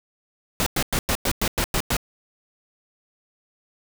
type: noise bursts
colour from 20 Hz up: pink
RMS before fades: -22 dBFS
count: 9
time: 0.6-1.967 s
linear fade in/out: 0 ms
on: 63 ms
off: 100 ms
effects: none